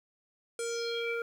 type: tone with low-pass filter sweep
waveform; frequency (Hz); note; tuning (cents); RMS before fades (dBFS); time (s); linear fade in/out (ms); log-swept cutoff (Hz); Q
square; 466.2; A#4; 0; -34; 0.59-1.22; 2; 9200 to 1700; 4.9
effects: 10-bit